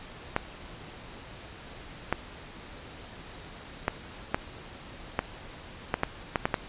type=clicks; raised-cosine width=0.5 ms; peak=-9 dBFS; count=10; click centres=0.364 / 2.126 / 3.881 / 4.345 / 5.191 / 5.941 / 6.034 / 6.358 / 6.455 / 6.542 s; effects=pink hiss -45 dBFS RMS until 6.68 s + resampled to 8000 Hz